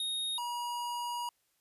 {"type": "tone pair in turn", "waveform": "square", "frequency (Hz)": [3729, 959.6], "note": ["A#7", "A#5"], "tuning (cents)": [0, 50], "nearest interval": "octave + major seventh", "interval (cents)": 2350, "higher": "first", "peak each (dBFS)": [-33, -35], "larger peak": "first", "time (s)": [[0, 0.38], [0.38, 1.29]], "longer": "second", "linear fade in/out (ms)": 2, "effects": ["white hiss -75 dBFS RMS until 1.6 s", "resampled to 32000 Hz"]}